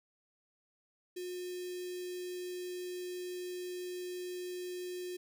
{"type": "tone with notch filter", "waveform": "square", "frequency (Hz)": 360.6, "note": "F#4", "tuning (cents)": -45, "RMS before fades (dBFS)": -41, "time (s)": [1.16, 5.17], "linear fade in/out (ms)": 10, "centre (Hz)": 1100, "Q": 0.5, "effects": []}